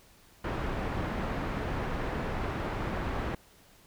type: low-pass noise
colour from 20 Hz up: pink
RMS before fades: -33 dBFS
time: 0.44-3.35 s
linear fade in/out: 5 ms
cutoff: 1700 Hz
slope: 12 dB/octave
effects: pink hiss -59 dBFS RMS until 3.86 s